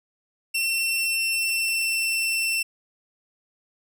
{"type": "tone with pitch glide", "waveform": "sawtooth", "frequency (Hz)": [2706, 2690], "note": ["E7", "E7"], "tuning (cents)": [45, 34], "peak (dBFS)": -19, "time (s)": [0.54, 2.63], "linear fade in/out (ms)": 10, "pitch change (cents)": -11, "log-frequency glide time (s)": [0.85, 1.9], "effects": []}